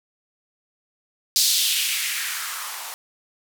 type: noise with band-pass filter sweep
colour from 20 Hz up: violet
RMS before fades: -24 dBFS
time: 1.36-2.94 s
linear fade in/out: 0 ms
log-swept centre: 4600 to 780 Hz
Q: 2.4
effects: none